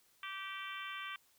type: harmonic tone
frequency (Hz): 388.5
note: G4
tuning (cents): -16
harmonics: 3 / 4 / 5 / 6 / 7 / 8 / 9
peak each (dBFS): -46 / -48 / -50 / -48 / -51 / -50 / -55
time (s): 0.23-1.16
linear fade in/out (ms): 2
effects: white hiss -70 dBFS RMS until 1.38 s